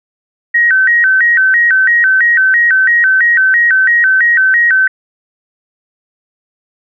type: tone with vibrato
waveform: sine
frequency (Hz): 1702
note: G#6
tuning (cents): +42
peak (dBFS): -6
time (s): 0.54-4.88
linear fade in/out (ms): 10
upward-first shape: square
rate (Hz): 3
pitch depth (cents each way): 180
effects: none